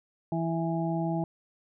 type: harmonic tone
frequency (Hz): 165.3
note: E3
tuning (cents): +5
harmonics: 1 / 2 / 4 / 5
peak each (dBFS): -29 / -32 / -35 / -36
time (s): 0.32-1.24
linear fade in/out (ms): 2
effects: none